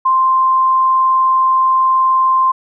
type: tone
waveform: sine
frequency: 1046.5 Hz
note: C6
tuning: in tune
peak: -9 dBFS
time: 0.05-2.52 s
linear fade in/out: 10 ms
effects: none